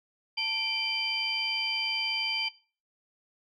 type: tone cluster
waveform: sine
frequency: 891 / 2353 / 3079 / 4750 Hz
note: A5 / D7 / G7 / D8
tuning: +22 / +3 / -32 / +19 cents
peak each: -40 / -32 / -32 / -32 dBFS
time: 0.37-2.49 s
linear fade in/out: 10 ms
effects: noise-tail reverb RT60 0.4 s tail -20 dB re dry + tanh soft clip ceiling -17 dBFS